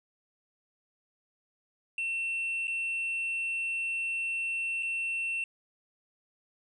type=tone with dropouts; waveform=triangle; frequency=2700 Hz; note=E7; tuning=41 cents sharp; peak=-28 dBFS; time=1.98-5.44 s; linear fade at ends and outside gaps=2 ms; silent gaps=2.672-2.679 / 4.826-4.83 s; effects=resampled to 22050 Hz